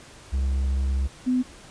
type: tone pair in turn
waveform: triangle / sine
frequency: 66.9 / 252.6 Hz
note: C2 / B3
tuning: +39 / +39 cents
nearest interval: octave + major seventh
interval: 2300 cents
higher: second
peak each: -19 dBFS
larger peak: neither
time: 0.32-1.08 / 1.26-1.43 s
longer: first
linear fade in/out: 20 ms
effects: pink hiss -47 dBFS RMS until 1.7 s + resampled to 22050 Hz